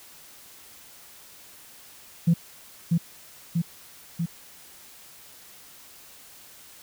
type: tone with echo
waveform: sine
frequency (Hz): 168.4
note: E3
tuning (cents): +37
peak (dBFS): -14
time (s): 2.27-2.34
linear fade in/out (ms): 10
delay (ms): 640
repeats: 3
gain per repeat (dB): -3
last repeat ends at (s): 4.26
effects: tanh soft clip ceiling -12 dBFS + white hiss -49 dBFS RMS until 6.82 s